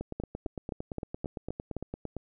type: two click trains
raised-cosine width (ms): 2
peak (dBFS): -22 / -20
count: 20 / 7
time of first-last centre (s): 0.01-2.167 / 0.2-1.767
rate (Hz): 8.81 / 3.83
effects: none